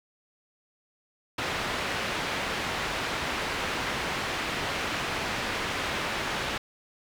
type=low-pass noise; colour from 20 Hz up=white; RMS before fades=-31 dBFS; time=1.38-6.58 s; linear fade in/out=5 ms; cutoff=2500 Hz; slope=12 dB/octave; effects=none